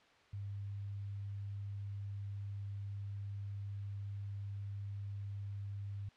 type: tone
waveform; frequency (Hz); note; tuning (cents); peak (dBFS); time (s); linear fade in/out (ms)
sine; 100.3; G2; +40; -40; 0.33-6.09; 5
effects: white hiss -65 dBFS RMS until 6.16 s + low-pass 3000 Hz 12 dB/octave